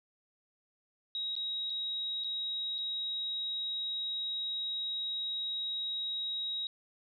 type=tone with dropouts; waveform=sine; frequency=3810 Hz; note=A#7; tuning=37 cents sharp; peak=-33 dBFS; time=1.15-6.67 s; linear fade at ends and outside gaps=1 ms; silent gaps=1.354-1.364 / 1.698-1.702 / 2.238-2.244 / 2.782-2.786 s; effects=none